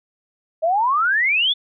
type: exponential sweep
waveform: sine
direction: up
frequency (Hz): 620 to 3563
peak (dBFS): -15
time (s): 0.62-1.54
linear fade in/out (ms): 20
effects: none